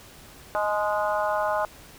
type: harmonic tone with a mistuned harmonic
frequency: 207.7 Hz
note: G#3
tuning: in tune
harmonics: 3 / 4 / 5 / 6 / 7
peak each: -26 / -28 / -30 / -32 / -33 dBFS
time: 0.55-1.65 s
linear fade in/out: 0 ms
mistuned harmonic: 4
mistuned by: +28 cents
effects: pink hiss -48 dBFS RMS until 1.98 s